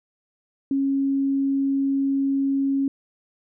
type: tone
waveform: sine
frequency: 274 Hz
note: C#4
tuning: 20 cents flat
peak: -19 dBFS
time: 0.71-2.88 s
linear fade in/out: 2 ms
effects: none